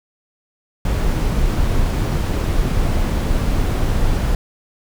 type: noise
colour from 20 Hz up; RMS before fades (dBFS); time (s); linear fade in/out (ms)
brown; -17; 0.85-4.35; 2
effects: none